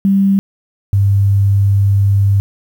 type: tone pair in turn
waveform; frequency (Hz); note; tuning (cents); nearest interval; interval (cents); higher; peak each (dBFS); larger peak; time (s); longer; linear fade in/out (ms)
sine; 196 / 99.48; G3 / G2; 0 / +26; octave; 1174; first; -8; neither; 0.05-0.39 / 0.93-2.4; second; 0
effects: 7-bit